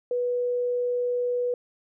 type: tone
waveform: sine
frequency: 490 Hz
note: B4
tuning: 14 cents flat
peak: -23 dBFS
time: 0.11-1.54 s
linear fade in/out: 2 ms
effects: none